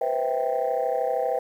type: chord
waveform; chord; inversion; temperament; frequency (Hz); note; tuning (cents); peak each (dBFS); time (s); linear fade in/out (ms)
sine; C major seventh; third; just; 490.5 / 523.3 / 654.1 / 784.9; B4 / C5 / E5 / G5; -12 / 0 / -14 / +2; -27; 0.01-1.39; 5
effects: tanh soft clip ceiling -15 dBFS + 9-bit